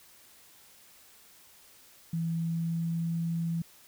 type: tone with pitch glide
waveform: sine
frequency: 165.4 to 166.84 Hz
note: E3 to E3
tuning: +6 to +21 cents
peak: -28 dBFS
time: 2.13-3.62 s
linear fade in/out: 5 ms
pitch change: +15 cents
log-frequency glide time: 2.32-3.1 s
effects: white hiss -57 dBFS RMS until 3.87 s